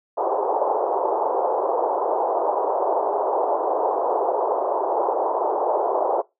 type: band-pass noise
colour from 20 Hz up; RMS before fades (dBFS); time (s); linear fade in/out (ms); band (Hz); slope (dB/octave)
white; -22; 0.17-6.22; 10; 380 to 940; 48
effects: noise-tail reverb RT60 0.2 s tail -21 dB re dry